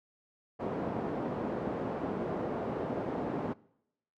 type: band-pass noise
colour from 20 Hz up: pink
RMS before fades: -35 dBFS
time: 0.59-3.54 s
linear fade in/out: 20 ms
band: 210 to 680 Hz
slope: 12 dB/octave
effects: noise-tail reverb RT60 0.8 s tail -23 dB re dry